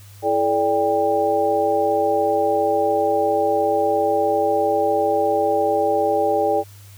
sine tone cluster, 332.3 / 429.4 / 582 / 795 Hz, E4 / A4 / D5 / G5, +14 / -42 / -16 / +24 cents, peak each -26 / -21 / -21 / -20 dBFS, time 0.22-6.64 s, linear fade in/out 50 ms, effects added 100 Hz sine -41 dBFS peak until 6.97 s + white hiss -49 dBFS RMS until 6.97 s

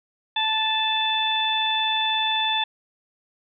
harmonic tone, 877 Hz, A5, 6 cents flat, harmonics 1 / 2 / 3 / 4, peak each -25 / -30 / -30 / -23 dBFS, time 0.36-2.64 s, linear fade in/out 5 ms, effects none

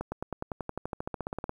accelerating click train, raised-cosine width 1 ms, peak -19 dBFS, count 20, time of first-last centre 0.01-1.494 s, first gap 110 ms, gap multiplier 0.96, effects 9-bit

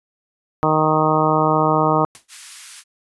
harmonic tone, 155.56 Hz, D#3, in tune, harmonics 1 / 2 / 3 / 4 / 5 / 6 / 7 / 8, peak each -22 / -22 / -22 / -22 / -22 / -22 / -22 / -22 dBFS, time 0.63-2.05 s, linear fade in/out 0 ms
white noise with exponential decay, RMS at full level -36 dBFS, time 2.15-2.28 s, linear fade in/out 0 ms, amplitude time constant 28 ms
white high-pass noise, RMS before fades -37 dBFS, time 2.28-2.84 s, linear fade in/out 50 ms, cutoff 1200 Hz, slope 24 dB/octave
effects resampled to 24000 Hz

